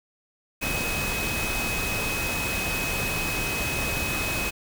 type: tone in noise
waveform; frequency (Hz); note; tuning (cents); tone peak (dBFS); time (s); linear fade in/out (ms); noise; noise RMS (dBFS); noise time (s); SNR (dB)
sine; 2539; D#7; +34; -29; 0.61-4.51; 20; pink; -29; 0.61-4.51; -3
effects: none